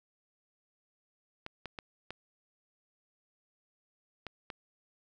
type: clicks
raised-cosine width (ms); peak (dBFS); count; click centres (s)
0.3; -24; 6; 1.464 / 1.657 / 1.788 / 2.106 / 4.267 / 4.502
effects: none